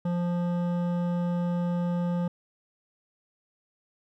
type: tone with hard clipping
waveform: triangle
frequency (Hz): 174.8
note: F3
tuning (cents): +2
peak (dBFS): -27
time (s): 0.05-2.28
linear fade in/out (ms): 5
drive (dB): 16
effects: none